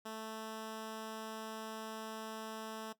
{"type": "tone", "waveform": "10% pulse", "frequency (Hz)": 220, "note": "A3", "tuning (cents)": 0, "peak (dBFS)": -34, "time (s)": [0.05, 2.93], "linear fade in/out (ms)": 10, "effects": ["noise-tail reverb RT60 0.1 s tail -17 dB re dry"]}